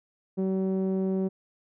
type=tone with low-pass filter; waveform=sawtooth; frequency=190 Hz; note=F#3; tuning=46 cents sharp; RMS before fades=-27 dBFS; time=0.37-1.29 s; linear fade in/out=20 ms; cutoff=410 Hz; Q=1.5; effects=none